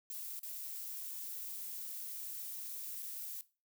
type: noise with dropouts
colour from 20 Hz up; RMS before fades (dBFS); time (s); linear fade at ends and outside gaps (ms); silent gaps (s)
violet; -44; 0.1-3.41; 0; 0.393-0.432 / 3.023-3.027
effects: noise-tail reverb RT60 0.3 s tail -17 dB re dry

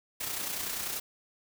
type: noise with amplitude modulation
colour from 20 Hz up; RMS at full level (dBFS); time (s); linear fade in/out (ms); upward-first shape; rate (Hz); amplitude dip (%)
white; -33; 0.2-1; 10; sine; 30.3; 45
effects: none

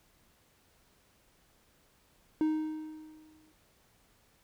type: tone with exponential decay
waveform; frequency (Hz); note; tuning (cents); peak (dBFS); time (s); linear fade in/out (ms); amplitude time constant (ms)
triangle; 311.1; D#4; 0; -22; 2.41-3.52; 1; 240
effects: pink hiss -67 dBFS RMS until 4.43 s

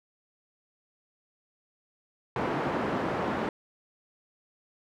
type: band-pass noise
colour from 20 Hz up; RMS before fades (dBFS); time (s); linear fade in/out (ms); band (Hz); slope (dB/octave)
pink; -30; 2.36-3.49; 2; 200 to 1300; 12
effects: none

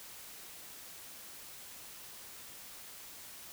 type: silence
effects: white hiss -50 dBFS RMS until 3.52 s

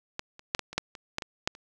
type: clicks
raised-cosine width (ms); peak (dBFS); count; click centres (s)
0.2; -15 / -29 / -8 / -14 / -25 / -8 / -25 / -12 / -18 / -8 / -30; 11; 0.194 / 0.394 / 0.549 / 0.593 / 0.73 / 0.78 / 0.952 / 1.184 / 1.222 / 1.475 / 1.551
effects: none

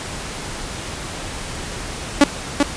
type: tone with echo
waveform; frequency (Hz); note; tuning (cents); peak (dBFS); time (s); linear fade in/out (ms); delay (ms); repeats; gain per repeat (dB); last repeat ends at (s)
sawtooth; 285.7; D4; -48; -3; 2.21-2.24; 2; 390; 1; -5; 2.63
effects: pink hiss -29 dBFS RMS until 2.76 s + resampled to 22050 Hz

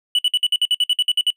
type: tone bursts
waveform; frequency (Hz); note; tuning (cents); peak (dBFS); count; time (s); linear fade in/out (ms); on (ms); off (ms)
triangle; 2960; F#7; 0; -12; 13; 0.15-1.304; 2; 38; 55
effects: noise-tail reverb RT60 0.1 s tail -22 dB re dry

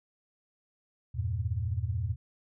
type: chord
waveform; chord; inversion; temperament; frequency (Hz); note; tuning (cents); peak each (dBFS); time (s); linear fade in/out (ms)
sine; E diminished; none; equal; 82.41 / 98 / 116.54; E2 / G2 / Bb2; 0 / 0 / 0; -33; 1.14-2.16; 20
effects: none

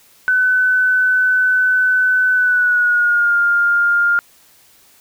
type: tone with pitch glide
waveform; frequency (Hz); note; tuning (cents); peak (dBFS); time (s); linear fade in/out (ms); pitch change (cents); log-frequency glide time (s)
sine; 1507 to 1406.1; F#6 to F6; +31 to +11; -11; 0.28-4.19; 0; -120; 2.33-3.37
effects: white hiss -50 dBFS RMS until 5 s

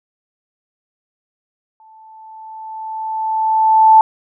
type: tone with exponential growth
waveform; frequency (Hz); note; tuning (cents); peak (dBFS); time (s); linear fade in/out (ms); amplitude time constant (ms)
sine; 879; A5; -2; -3; 1.8-4.01; 1; 480
effects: none

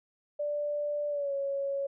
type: tone with pitch glide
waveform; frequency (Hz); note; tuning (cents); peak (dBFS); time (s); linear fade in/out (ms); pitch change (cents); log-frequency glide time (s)
sine; 587.3 to 555; D5 to C#5; 0 to +2; -29; 0.39-1.87; 10; -98; 1.09-1.33
effects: none

